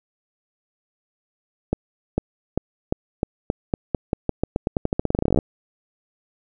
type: accelerating click train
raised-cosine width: 2 ms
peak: -6 dBFS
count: 30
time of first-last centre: 1.73-5.388 s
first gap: 450 ms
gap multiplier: 0.88
effects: none